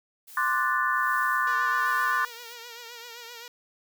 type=noise with tremolo; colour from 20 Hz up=blue; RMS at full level=-44 dBFS; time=0.27-2.54 s; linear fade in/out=10 ms; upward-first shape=sine; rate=1.3 Hz; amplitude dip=70%
type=chord; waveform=sine; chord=D dominant seventh; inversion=third; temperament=equal; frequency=1046.5 / 1174.7 / 1480 / 1760 Hz; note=C6 / D6 / F#6 / A6; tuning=0 / 0 / 0 / 0 cents; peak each=-28 dBFS; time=0.37-2.25 s; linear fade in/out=2 ms
type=tone with vibrato; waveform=5% pulse; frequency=471.5 Hz; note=A#4; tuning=20 cents sharp; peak=-29 dBFS; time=1.47-3.48 s; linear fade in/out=2 ms; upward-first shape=triangle; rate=7.7 Hz; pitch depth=73 cents each way
effects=none